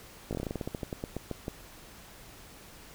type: slowing click train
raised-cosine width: 2 ms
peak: -20 dBFS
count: 18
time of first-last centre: 0.31-1.481 s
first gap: 18 ms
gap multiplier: 1.15
effects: pink hiss -51 dBFS RMS until 2.94 s